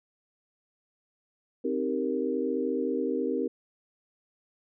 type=chord; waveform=sine; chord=C minor seventh; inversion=none; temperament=equal; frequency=261.6 / 311.1 / 392 / 466.2 Hz; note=C4 / Eb4 / G4 / Bb4; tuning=0 / 0 / 0 / 0 cents; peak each=-31 / -33 / -32 / -31 dBFS; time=1.64-3.48 s; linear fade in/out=10 ms; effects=none